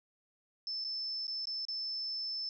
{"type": "tone with dropouts", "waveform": "sine", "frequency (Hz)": 5274, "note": "E8", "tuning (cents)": 0, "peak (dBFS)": -35, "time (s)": [0.67, 2.49], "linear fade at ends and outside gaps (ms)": 1, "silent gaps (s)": [[0.841, 0.847], [1.269, 1.279], [1.455, 1.471], [1.652, 1.684]], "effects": []}